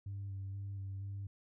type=tone with vibrato; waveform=sine; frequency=98.2 Hz; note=G2; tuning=4 cents sharp; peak=-38 dBFS; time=0.06-1.27 s; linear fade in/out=5 ms; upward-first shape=square; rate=2.1 Hz; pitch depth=18 cents each way; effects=tanh soft clip ceiling -37 dBFS